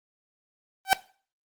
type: tone with exponential growth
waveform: sawtooth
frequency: 770 Hz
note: G5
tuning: 31 cents flat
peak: -8 dBFS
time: 0.85-0.93 s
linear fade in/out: 0 ms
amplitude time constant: 16 ms
effects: noise-tail reverb RT60 0.4 s tail -18 dB re dry + Opus 24 kbps